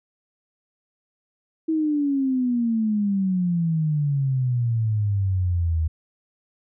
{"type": "exponential sweep", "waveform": "sine", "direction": "down", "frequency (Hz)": [323.5, 78.3], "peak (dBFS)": -19, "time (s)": [1.68, 5.88], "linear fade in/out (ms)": 10, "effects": []}